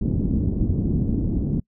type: low-pass noise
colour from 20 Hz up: white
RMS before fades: -22 dBFS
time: 0.01-1.6 s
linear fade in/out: 5 ms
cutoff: 260 Hz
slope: 24 dB/octave
effects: noise-tail reverb RT60 0.1 s tail -25 dB re dry